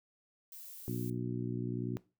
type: noise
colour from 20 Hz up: violet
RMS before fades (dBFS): -49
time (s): 0.52-1.1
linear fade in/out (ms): 2
type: harmonic tone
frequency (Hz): 60.5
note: B1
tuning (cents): -35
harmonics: 2 / 3 / 4 / 5 / 6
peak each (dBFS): -38 / -40 / -41 / -42 / -43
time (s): 0.88-1.97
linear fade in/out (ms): 0
effects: noise-tail reverb RT60 0.3 s tail -20 dB re dry